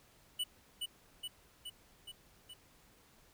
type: tone with echo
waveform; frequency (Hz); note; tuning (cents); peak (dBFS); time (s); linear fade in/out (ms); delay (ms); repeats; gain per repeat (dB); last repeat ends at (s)
square; 2960; F#7; 0; -34; 0.39-0.44; 10; 420; 5; -3; 2.54
effects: pink hiss -65 dBFS RMS until 3.33 s